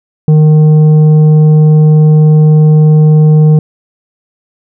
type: tone with tanh clipping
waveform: triangle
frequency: 153.9 Hz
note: D#3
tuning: 19 cents flat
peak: -3 dBFS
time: 0.28-3.59 s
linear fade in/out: 2 ms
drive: 11 dB
effects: none